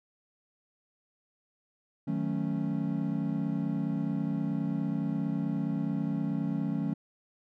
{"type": "chord", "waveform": "triangle", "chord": "D# half-diminished seventh", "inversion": "none", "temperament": "equal", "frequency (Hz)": [155.56, 185, 220, 277.2], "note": ["D#3", "F#3", "A3", "C#4"], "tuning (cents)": [0, 0, 0, 0], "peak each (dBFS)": -32, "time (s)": [2.07, 6.94], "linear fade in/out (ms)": 10, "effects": []}